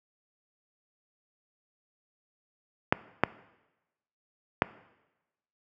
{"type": "clicks", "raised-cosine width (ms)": 0.5, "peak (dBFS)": -4, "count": 3, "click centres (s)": [2.925, 3.236, 4.621], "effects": ["noise-tail reverb RT60 1.0 s tail -19 dB re dry", "high-pass 100 Hz 12 dB/octave"]}